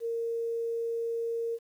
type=tone; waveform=sine; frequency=462 Hz; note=A#4; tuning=16 cents flat; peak=-29 dBFS; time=0-1.59 s; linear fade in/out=50 ms; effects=10-bit